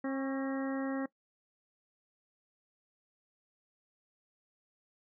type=harmonic tone with a mistuned harmonic; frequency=269 Hz; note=C4; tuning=48 cents sharp; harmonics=1 / 2 / 3 / 4 / 5 / 6 / 7; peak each=-33 / -39 / -46 / -48 / -49 / -50 / -48 dBFS; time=0.04-1.06 s; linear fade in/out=5 ms; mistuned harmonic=4; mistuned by=+43 cents; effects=noise-tail reverb RT60 0.1 s tail -20 dB re dry